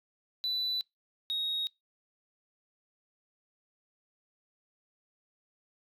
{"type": "tone pair in turn", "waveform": "sine", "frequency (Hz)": [3980, 3764], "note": ["B7", "A#7"], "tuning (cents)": [13, 16], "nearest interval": "minor second", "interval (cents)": 97, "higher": "first", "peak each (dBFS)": -28, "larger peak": "neither", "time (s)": [[0.44, 0.81], [1.3, 1.67]], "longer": "neither", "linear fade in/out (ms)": 0, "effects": ["noise-tail reverb RT60 0.2 s tail -26 dB re dry", "tanh soft clip ceiling -27 dBFS"]}